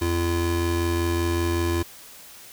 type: tone pair together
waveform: square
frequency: 85.3 / 341.2 Hz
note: F2 / F4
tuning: -40 / -40 cents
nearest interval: 2 octaves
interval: 2400 cents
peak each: -25 dBFS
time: 0.01-1.83 s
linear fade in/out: 10 ms
effects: white hiss -45 dBFS RMS until 2.52 s